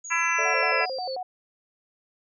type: exponential sweep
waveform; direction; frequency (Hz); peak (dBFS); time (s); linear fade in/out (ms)
sine; down; 6780 to 4378; -35; 0.04-1.16; 10
type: harmonic tone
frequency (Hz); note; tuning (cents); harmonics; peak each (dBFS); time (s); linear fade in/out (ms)
335.5; E4; +31; 3 / 4 / 5 / 6 / 7 / 8; -29 / -29 / -29 / -29 / -29 / -29; 0.1-0.86; 20
type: chord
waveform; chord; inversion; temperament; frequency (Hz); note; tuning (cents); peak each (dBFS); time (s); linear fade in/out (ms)
sine; A suspended fourth; none; equal with one note detuned; 440 / 582.9 / 659.3; A4 / D5 / E5; 0 / -13 / 0; -33; 0.38-0.86; 10
type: tone with vibrato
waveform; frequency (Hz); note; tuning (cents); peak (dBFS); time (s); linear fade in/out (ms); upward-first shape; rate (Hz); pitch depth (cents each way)
sine; 622.3; D#5; 0; -29; 0.45-1.23; 5; square; 5.6; 290
effects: none